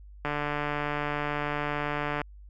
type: click train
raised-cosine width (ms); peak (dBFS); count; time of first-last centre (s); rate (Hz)
0.5; -15; 290; 0.25-2.216; 147
effects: added 50 Hz sine -45 dBFS peak until 2.49 s